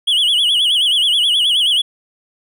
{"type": "tone with vibrato", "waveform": "triangle", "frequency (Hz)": 3136, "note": "G7", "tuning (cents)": 0, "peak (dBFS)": -10, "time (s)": [0.07, 1.82], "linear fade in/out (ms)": 10, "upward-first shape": "sine", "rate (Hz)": 9.4, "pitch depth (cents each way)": 160, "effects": []}